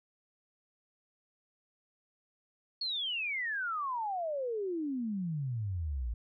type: exponential sweep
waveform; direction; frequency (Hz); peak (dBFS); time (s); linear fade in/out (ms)
sine; down; 4400 to 54.3; -32; 2.81-6.14; 5
effects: none